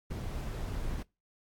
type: noise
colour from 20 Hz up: brown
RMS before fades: -36 dBFS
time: 0.1-1.03 s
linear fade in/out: 10 ms
effects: noise-tail reverb RT60 0.3 s tail -26 dB re dry + AAC 64 kbps